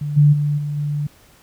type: tone with level steps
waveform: sine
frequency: 146.83 Hz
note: D3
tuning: in tune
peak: -21 / -8 / -16 / -21 / -19 dBFS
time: 0.01-1.07 s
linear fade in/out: 5 ms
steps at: 0.16 / 0.32 / 0.57 / 0.76 s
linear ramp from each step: 20 ms
effects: pink hiss -51 dBFS RMS until 1.42 s